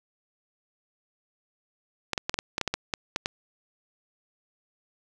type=clicks; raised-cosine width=0.2 ms; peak=-9 dBFS; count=12; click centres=2.133 / 2.178 / 2.295 / 2.342 / 2.389 / 2.581 / 2.613 / 2.677 / 2.74 / 2.938 / 3.161 / 3.259 s; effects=none